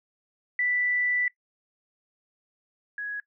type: tone pair in turn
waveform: sine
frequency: 1975.5 / 1669 Hz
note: B6 / G#6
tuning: 0 / +8 cents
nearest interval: minor third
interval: 292 cents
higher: first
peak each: -23 / -30 dBFS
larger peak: first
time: 0.59-1.28 / 2.98-3.2 s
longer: first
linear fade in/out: 2 ms
effects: noise-tail reverb RT60 0.1 s tail -20 dB re dry